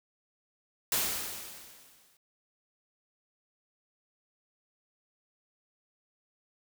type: noise with exponential decay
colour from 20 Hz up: white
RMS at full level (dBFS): -27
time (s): 0.92-2.17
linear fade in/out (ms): 2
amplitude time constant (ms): 270
effects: none